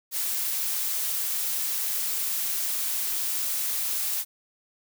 blue noise, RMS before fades -28 dBFS, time 0.11-4.25 s, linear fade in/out 50 ms, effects none

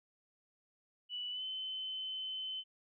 sine tone with pitch glide, 2960 to 3054 Hz, F#7 to G7, 0 to -46 cents, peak -38 dBFS, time 1.09-2.64 s, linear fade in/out 50 ms, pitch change +54 cents, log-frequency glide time 1.31-1.43 s, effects none

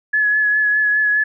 sine tone with vibrato, 1700 Hz, G#6, 40 cents sharp, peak -13 dBFS, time 0.13-1.24 s, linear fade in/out 10 ms, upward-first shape triangle, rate 4.9 Hz, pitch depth 27 cents each way, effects none

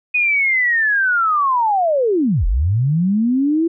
sine linear two-way sweep, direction down then up, 2500 to 36.78 to 339.5 Hz, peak -13 dBFS, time 0.14-3.68 s, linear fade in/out 10 ms, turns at 2.46 s, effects none

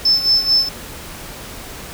triangle tone with tremolo, 5270 Hz, E8, 1 cent flat, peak -6 dBFS, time 0.05-0.69 s, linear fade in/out 5 ms, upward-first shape sine, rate 4.5 Hz, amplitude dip 80%, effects tanh soft clip ceiling -8 dBFS + pink hiss -33 dBFS RMS until 1.93 s

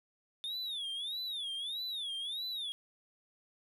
triangle tone with vibrato, 3565 Hz, A7, 22 cents sharp, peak -35 dBFS, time 0.44-2.72 s, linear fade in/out 0 ms, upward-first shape sine, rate 1.6 Hz, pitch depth 200 cents each way, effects none

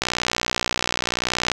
click train, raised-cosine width 0.2 ms, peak -3 dBFS, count 92, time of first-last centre 0.02-1.517 s, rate 60.8 Hz, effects none

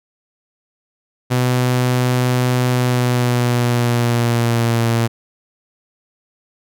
sawtooth tone with pitch glide, 125.2 to 116.14 Hz, B2 to A#2, +24 to -6 cents, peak -10 dBFS, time 1.3-5.08 s, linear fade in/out 20 ms, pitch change -130 cents, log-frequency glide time 2.71-4.82 s, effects none

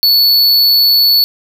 square tone, 4435 Hz, C#8, in tune, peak -7 dBFS, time 0.03-1.24 s, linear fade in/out 0 ms, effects none

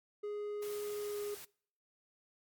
triangle tone with pitch glide, 415.3 to 412.4 Hz, G#4 to G#4, 0 to -12 cents, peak -35 dBFS, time 0.23-1.35 s, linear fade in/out 10 ms, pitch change -12 cents, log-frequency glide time 0.99-1.19 s
white noise, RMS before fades -50 dBFS, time 0.62-1.45 s, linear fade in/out 5 ms
effects noise-tail reverb RT60 0.6 s tail -25 dB re dry + MP3 96 kbps

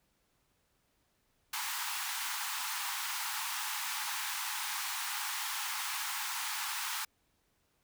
pink high-pass noise, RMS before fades -37 dBFS, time 1.53-7.05 s, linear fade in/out 5 ms, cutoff 810 Hz, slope 96 dB/octave, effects pink hiss -75 dBFS RMS until 7.83 s

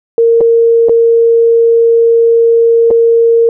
sine tone with dropouts, 461.8 Hz, A#4, 16 cents flat, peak -4 dBFS, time 0.18-3.49 s, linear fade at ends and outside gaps 1 ms, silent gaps 0.407-0.411 / 0.886-0.894 / 2.905-2.91 s, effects none

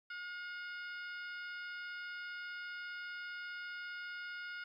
harmonic tone with a mistuned harmonic, 717 Hz, F5, 45 cents sharp, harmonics 2 / 3 / 4 / 5 / 6 / 7, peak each -43 / -52 / -54 / -60 / -62 / -59 dBFS, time 0.1-4.64 s, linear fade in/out 5 ms, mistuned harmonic 6, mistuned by +36 cents, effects 13-bit

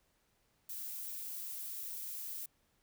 violet noise, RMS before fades -43 dBFS, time 0.69-2.46 s, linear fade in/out 5 ms, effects pink hiss -75 dBFS RMS until 2.82 s

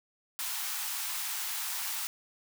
white high-pass noise, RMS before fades -35 dBFS, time 0.39-2.07 s, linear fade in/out 0 ms, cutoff 770 Hz, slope 48 dB/octave, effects none

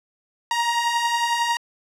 sawtooth beating tone pair, 932 / 943 Hz, A#5 / A#5, -1 / +20 cents, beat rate 11 Hz, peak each -23 / -17 dBFS, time 0.51-1.57 s, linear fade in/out 2 ms, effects low-pass 8000 Hz 12 dB/octave + 9-bit

